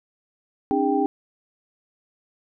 sine tone cluster, 272.5 / 304.6 / 405.6 / 786 Hz, C#4 / D#4 / G#4 / G5, -29 / -37 / -41 / +4 cents, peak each -24 dBFS, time 0.71-1.06 s, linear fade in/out 0 ms, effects none

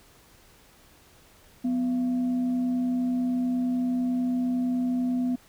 sine tone with frequency modulation, 250 Hz, B3, 21 cents sharp, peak -23 dBFS, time 1.64-5.36 s, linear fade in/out 10 ms, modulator 431 Hz, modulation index 0.23, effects pink hiss -56 dBFS RMS until 5.48 s

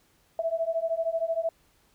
sine beating tone pair, 651 / 664 Hz, E5 / E5, -22 / +12 cents, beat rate 13 Hz, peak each -29 / -28 dBFS, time 0.39-1.49 s, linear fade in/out 2 ms, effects pink hiss -65 dBFS RMS until 1.94 s

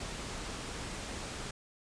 pink low-pass noise, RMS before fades -41 dBFS, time 0-1.51 s, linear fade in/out 5 ms, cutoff 9200 Hz, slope 48 dB/octave, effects none

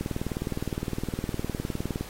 click train, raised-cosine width 3 ms, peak -16 dBFS, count 40, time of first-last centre 0.01-2.01 s, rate 19.5 Hz, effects pink hiss -44 dBFS RMS until 2.09 s + AAC 48 kbps

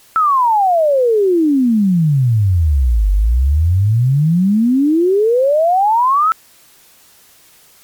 sine exponential two-way sweep, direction down then up, 1337 to 47.32 to 1337 Hz, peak -9 dBFS, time 0.16-6.32 s, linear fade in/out 0 ms, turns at 3.11 s, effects white hiss -47 dBFS RMS until 7.83 s + MP3 96 kbps

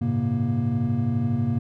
triangle tone cluster, 100.2 / 112.3 / 134.7 / 235.1 Hz, G2 / A2 / C#3 / A#3, +38 / +36 / -49 / +15 cents, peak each -28 / -24 / -25 / -23 dBFS, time 0.01-1.59 s, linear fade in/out 10 ms, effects none

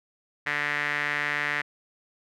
sawtooth tone with band-pass filter, 146.83 Hz, D3, in tune, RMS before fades -28 dBFS, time 0.46-1.62 s, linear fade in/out 10 ms, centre 1900 Hz, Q 4.6, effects none

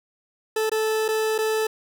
40% pulse tone with dropouts, 437.2 Hz, A4, 11 cents flat, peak -20 dBFS, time 0.56-1.67 s, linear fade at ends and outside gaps 5 ms, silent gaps 0.696-0.716 / 1.082-1.086 / 1.381-1.386 s, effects none

